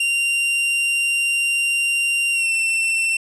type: tone with pitch glide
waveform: 45% pulse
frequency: 2773 to 2693 Hz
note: F7 to E7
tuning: -13 to +36 cents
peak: -17 dBFS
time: 0-3.17 s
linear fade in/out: 5 ms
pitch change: -51 cents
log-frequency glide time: 2.32-2.49 s
effects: resampled to 24000 Hz + 9-bit